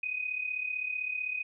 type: tone with amplitude modulation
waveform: sine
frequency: 2500 Hz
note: D#7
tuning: 8 cents sharp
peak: -28 dBFS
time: 0.03-1.43 s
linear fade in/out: 5 ms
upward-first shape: sine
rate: 35.7 Hz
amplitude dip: 70%
effects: none